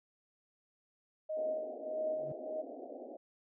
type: tone with tremolo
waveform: sine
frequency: 624 Hz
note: D#5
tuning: 5 cents sharp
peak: -31 dBFS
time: 1.29-2.62 s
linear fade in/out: 10 ms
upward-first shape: triangle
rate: 1.6 Hz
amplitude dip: 90%
type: band-pass noise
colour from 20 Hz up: white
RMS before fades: -47 dBFS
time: 1.36-3.17 s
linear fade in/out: 10 ms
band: 240 to 730 Hz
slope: 96 dB/octave
type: tone with exponential growth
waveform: triangle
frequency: 144.4 Hz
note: D3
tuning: 29 cents flat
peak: -39 dBFS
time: 2.12-2.32 s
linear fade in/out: 2 ms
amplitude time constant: 43 ms
effects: none